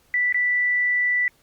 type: tone with dropouts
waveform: sine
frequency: 1972 Hz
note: B6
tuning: 3 cents flat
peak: -18 dBFS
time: 0.14-1.28 s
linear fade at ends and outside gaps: 1 ms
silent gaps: 0.325-0.344 s
effects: pink hiss -60 dBFS RMS until 1.42 s + Opus 48 kbps